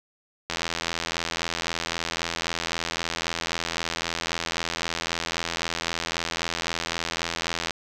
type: click train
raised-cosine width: 0.2 ms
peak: -9 dBFS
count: 605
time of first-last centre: 0.5-7.708 s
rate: 83.8 Hz
effects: none